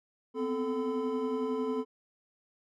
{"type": "tone cluster", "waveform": "triangle", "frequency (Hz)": [246.9, 257.9, 437.4, 1013], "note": ["B3", "C4", "A4", "B5"], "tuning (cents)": [0, -25, -10, 44], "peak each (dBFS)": [-38, -32, -30, -39], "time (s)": [0.34, 1.85], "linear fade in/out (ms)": 50, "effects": []}